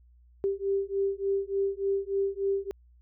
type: beating tone pair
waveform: sine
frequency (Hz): 392 / 395.4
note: G4 / G4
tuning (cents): 0 / +15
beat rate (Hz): 3.4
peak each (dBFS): -29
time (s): 0.44-2.71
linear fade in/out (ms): 0
effects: added 60 Hz sine -55 dBFS peak until 3.01 s